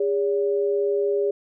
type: tone pair together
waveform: sine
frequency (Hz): 406.5 / 569.3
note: G#4 / C#5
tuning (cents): -37 / +46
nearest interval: tritone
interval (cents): 583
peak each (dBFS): -20 / -27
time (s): 0-1.31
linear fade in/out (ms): 5
effects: none